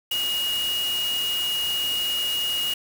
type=tone in noise; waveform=sine; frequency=2874 Hz; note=F7; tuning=49 cents sharp; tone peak=-23 dBFS; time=0.11-2.74 s; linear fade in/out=5 ms; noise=white; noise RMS=-33 dBFS; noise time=0.11-2.74 s; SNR=+7 dB; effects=none